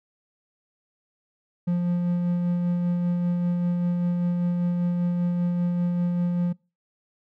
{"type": "tone with tremolo", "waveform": "triangle", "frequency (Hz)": 175.4, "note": "F3", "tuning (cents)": 8, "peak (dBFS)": -18, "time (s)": [1.67, 6.53], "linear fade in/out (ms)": 10, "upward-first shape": "sine", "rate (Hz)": 5.1, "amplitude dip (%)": 25, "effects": ["noise-tail reverb RT60 0.3 s tail -25 dB re dry"]}